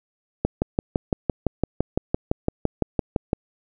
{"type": "click train", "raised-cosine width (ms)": 2, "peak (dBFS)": -6, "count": 18, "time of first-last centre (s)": [0.45, 3.331], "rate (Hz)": 5.9, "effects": []}